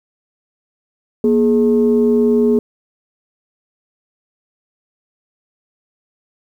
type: tone pair together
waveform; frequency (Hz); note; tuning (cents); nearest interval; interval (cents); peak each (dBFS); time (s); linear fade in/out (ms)
sine; 237.5 / 420.4; A#3 / G#4; +33 / +21; minor seventh; 988; -12; 1.24-2.59; 2
effects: tanh soft clip ceiling -4 dBFS + 8-bit